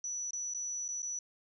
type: tone with dropouts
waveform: sine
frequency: 5920 Hz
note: F#8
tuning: in tune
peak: -35 dBFS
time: 0.04-1.19 s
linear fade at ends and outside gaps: 2 ms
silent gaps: 0.308-0.332 / 0.538-0.546 / 0.881-0.887 / 1.021-1.028 s
effects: none